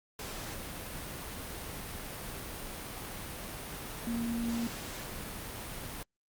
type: tone in noise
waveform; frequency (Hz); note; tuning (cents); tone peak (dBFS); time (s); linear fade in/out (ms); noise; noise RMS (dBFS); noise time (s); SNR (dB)
sine; 233.1; A#3; 0; -31; 4.07-4.67; 2; pink; -41; 0.19-6.03; +7
effects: Opus 48 kbps